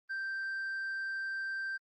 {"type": "tone with tanh clipping", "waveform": "sine", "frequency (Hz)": 1568, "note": "G6", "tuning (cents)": 0, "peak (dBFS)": -35, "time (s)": [0.09, 1.78], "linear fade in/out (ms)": 20, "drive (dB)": 2, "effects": ["Opus 32 kbps"]}